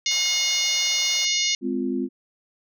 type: harmonic tone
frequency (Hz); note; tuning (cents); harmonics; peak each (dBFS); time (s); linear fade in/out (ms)
719; F#5; -50; 3 / 4 / 5 / 6 / 7 / 8 / 9; -28 / -28 / -28 / -28 / -28 / -28 / -28; 0.06-1.55; 2
type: high-pass noise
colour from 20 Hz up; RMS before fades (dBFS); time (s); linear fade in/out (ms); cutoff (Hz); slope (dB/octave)
pink; -41; 0.11-1.25; 0; 550; 48
type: chord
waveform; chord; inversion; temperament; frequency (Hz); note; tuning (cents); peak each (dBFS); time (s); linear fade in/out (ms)
sine; F minor; first; equal with one note detuned; 207.7 / 258.8 / 349.2; Ab3 / C4 / F4; 0 / -19 / 0; -29 / -25 / -28; 1.61-2.09; 50
effects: none